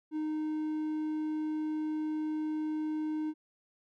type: tone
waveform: triangle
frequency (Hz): 308.8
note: D#4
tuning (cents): -13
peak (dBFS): -29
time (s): 0.11-3.34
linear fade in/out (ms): 50
effects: none